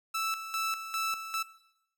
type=tone with tremolo; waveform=sawtooth; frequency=1318.5 Hz; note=E6; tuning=in tune; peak=-26 dBFS; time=0.14-1.43 s; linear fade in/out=10 ms; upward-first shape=square; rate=2.5 Hz; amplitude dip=70%; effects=noise-tail reverb RT60 0.8 s tail -17 dB re dry